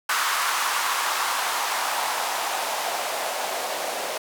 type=noise with band-pass filter sweep; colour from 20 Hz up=blue; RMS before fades=-26 dBFS; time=0.09-4.18 s; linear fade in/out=5 ms; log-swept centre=1200 to 580 Hz; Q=2.5; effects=none